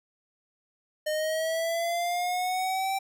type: linear sweep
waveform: square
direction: up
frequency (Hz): 609 to 780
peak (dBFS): -27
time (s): 1.06-2.99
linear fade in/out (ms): 10
effects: none